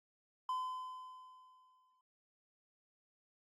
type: tone with exponential decay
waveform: triangle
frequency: 1020 Hz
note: C6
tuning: 44 cents flat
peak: -32 dBFS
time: 0.49-2.01 s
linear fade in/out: 2 ms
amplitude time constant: 330 ms
effects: AAC 64 kbps